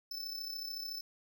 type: tone with amplitude modulation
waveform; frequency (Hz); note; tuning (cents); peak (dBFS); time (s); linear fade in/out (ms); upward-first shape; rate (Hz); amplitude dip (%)
square; 5274; E8; 0; -37; 0.11-1.01; 5; sine; 33.7; 55
effects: none